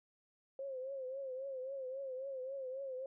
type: tone with vibrato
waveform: sine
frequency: 530 Hz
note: C5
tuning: 22 cents sharp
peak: -40 dBFS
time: 0.59-3.06 s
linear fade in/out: 2 ms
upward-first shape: triangle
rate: 3.7 Hz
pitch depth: 90 cents each way
effects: none